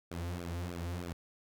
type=tone with flanger; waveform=sawtooth; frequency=86.8 Hz; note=F2; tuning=10 cents flat; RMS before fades=-39 dBFS; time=0.11-1.13 s; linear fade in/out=5 ms; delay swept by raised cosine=1 to 5.3 ms; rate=3.2 Hz; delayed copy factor=-1; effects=none